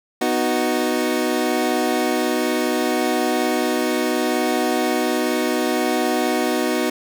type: chord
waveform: 25% pulse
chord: B major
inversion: none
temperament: equal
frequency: 246.9 / 311.1 / 370 Hz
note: B3 / D#4 / F#4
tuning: 0 / 0 / 0 cents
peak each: -19 dBFS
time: 0.21-6.9 s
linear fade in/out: 5 ms
effects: none